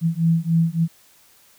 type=beating tone pair; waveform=sine; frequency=163.6 / 167.1 Hz; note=E3 / E3; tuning=-13 / +24 cents; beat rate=3.5 Hz; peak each=-19 dBFS; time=0.01-0.88 s; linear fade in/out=50 ms; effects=white hiss -54 dBFS RMS until 1.58 s